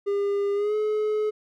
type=tone with pitch glide; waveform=triangle; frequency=402.8 to 426.5 Hz; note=G4 to G#4; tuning=+47 to +46 cents; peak=-20 dBFS; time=0.06-1.31 s; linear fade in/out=20 ms; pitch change=+99 cents; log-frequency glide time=0.54-0.75 s; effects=none